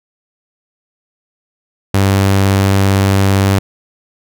sawtooth tone, 97.7 Hz, G2, 5 cents flat, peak -5 dBFS, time 1.94-3.59 s, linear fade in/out 5 ms, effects none

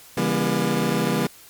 25% pulse chord, C# diminished seventh, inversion none, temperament just, 138.59 / 166.31 / 199.57 / 239.5 Hz, C#3 / E3 / G3 / Bb3, 0 / +16 / +31 / +47 cents, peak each -24 / -22 / -21 / -21 dBFS, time 0.17-1.27 s, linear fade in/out 5 ms, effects white hiss -47 dBFS RMS until 1.49 s + MP3 96 kbps

